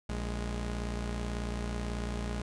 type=tone pair together; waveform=sawtooth; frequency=58.28 / 207.7 Hz; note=A#1 / G#3; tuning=0 / 0 cents; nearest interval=octave + minor seventh; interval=2200 cents; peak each=-30 / -35 dBFS; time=0.09-2.42 s; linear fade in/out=5 ms; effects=resampled to 22050 Hz